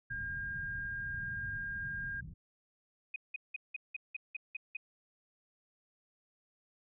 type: tone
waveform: sine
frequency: 1611 Hz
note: G6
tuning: 47 cents sharp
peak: -37 dBFS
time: 0.1-2.21 s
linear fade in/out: 10 ms
type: low-pass noise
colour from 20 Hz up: white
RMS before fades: -47 dBFS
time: 0.1-2.34 s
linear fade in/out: 10 ms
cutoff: 150 Hz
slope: 24 dB/octave
type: tone bursts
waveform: sine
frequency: 2500 Hz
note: D#7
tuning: 8 cents sharp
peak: -36 dBFS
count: 9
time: 3.14-4.769 s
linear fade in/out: 5 ms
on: 21 ms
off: 180 ms
effects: none